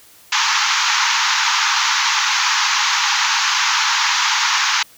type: band-pass noise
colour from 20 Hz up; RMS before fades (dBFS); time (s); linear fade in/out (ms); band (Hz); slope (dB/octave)
pink; -17; 0.32-4.83; 5; 850 to 6800; 96
effects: white hiss -47 dBFS RMS until 4.97 s